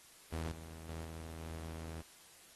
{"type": "tone with level steps", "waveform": "sawtooth", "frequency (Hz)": 81, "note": "E2", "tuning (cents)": -30, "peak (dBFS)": [-34, -45, -39, -42, -40], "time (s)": [0.32, 2.02], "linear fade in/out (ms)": 10, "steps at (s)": [0.52, 0.89, 1.05, 1.41], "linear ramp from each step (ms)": 2, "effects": ["white hiss -60 dBFS RMS until 2.55 s", "AAC 32 kbps"]}